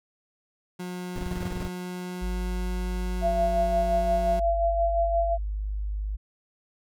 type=tone with pitch glide; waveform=30% pulse; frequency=180 to 181.78 Hz; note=F#3 to F#3; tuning=-47 to -30 cents; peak=-30 dBFS; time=0.79-4.4 s; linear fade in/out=10 ms; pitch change=+17 cents; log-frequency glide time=1.25-3.74 s
type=noise bursts; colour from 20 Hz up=brown; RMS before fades=-31 dBFS; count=11; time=1.16-1.677 s; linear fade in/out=0 ms; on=27 ms; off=22 ms
type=tone; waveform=sine; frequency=51.1 Hz; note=G#1; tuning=27 cents flat; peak=-27 dBFS; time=2.21-6.17 s; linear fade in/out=20 ms
type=tone with tremolo; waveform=sine; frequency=678 Hz; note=E5; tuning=49 cents sharp; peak=-20 dBFS; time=3.21-5.38 s; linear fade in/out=50 ms; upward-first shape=sine; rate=5.7 Hz; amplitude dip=45%
effects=none